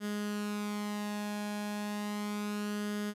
sawtooth tone with flanger, 207.7 Hz, G#3, in tune, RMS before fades -36 dBFS, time 0-3.14 s, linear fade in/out 50 ms, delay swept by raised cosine 0.61 to 1.21 ms, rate 0.33 Hz, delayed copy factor +0.5, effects resampled to 32000 Hz

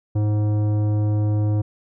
sine tone with tanh clipping, 105.3 Hz, G#2, 24 cents sharp, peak -19 dBFS, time 0.15-1.62 s, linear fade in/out 10 ms, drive 13 dB, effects none

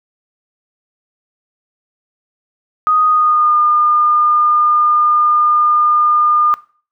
sine tone with pitch glide, 1244.5 to 1211.2 Hz, D#6 to D#6, 0 to -47 cents, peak -9 dBFS, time 2.87-6.54 s, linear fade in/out 0 ms, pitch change -47 cents, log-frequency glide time 3.06-3.57 s, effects noise-tail reverb RT60 0.4 s tail -19 dB re dry

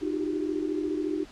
sine tone cluster, 307.3 / 350.8 / 381.8 / 396 Hz, D#4 / F4 / G4 / G4, -21 / +8 / -46 / +18 cents, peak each -29 / -33 / -35 / -35 dBFS, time 0.01-1.25 s, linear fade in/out 20 ms, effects pink hiss -50 dBFS RMS until 1.31 s + low-pass 6000 Hz 12 dB/octave

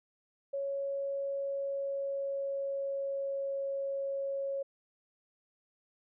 sine tone with pitch glide, 554.4 to 550.3 Hz, C#5 to C#5, 0 to -13 cents, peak -32 dBFS, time 0.53-4.63 s, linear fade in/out 10 ms, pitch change -13 cents, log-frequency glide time 1.37-3.64 s, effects none

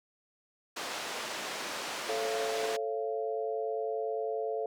pink band-pass noise, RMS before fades -38 dBFS, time 0.76-2.77 s, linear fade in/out 10 ms, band 480 to 6700 Hz, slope 12 dB/octave
sine chord, A augmented, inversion none, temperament just, 440 / 550 / 687.5 Hz, A4 / C#5 / E#5, 0 / -14 / -27 cents, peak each -33 / -38 / -36 dBFS, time 2.09-4.66 s, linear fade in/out 2 ms
effects none

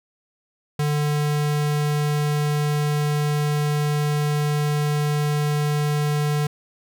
square tone, 148.2 Hz, D3, 16 cents sharp, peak -20 dBFS, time 0.79-6.47 s, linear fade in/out 5 ms, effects none

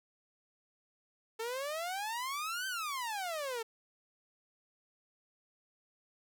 sawtooth exponential two-way sweep, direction up then down, 440 to 1568 to 440 Hz, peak -32 dBFS, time 1.39-3.63 s, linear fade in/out 10 ms, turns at 2.67 s, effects none

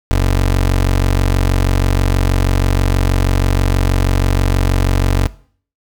25% pulse tone, 46.25 Hz, F#1, in tune, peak -7 dBFS, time 0.11-5.27 s, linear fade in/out 0 ms, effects noise-tail reverb RT60 0.5 s tail -19 dB re dry

